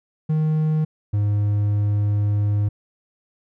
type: tone pair in turn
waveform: triangle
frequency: 155.56 / 103.26 Hz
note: D#3 / G#2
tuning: 0 / -9 cents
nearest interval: perfect fifth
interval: 709 cents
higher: first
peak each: -15 dBFS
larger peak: neither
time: 0.29-0.85 / 1.13-2.69 s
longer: second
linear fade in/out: 10 ms
effects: none